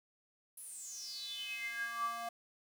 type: tone with high-pass filter sweep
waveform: square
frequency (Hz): 233.1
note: A#3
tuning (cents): 0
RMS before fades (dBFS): -42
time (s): 0.57-2.29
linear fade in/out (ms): 5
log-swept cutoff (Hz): 11000 to 790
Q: 9.7
effects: 10-bit